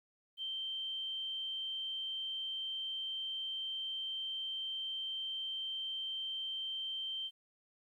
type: tone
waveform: sine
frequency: 3129 Hz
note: G7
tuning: 4 cents flat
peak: -37 dBFS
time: 0.37-7.31 s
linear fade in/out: 50 ms
effects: 12-bit